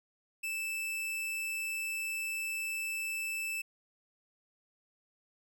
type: tone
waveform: 45% pulse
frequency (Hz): 2637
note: E7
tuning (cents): 0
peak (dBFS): -34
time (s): 0.43-3.62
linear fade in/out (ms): 10
effects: none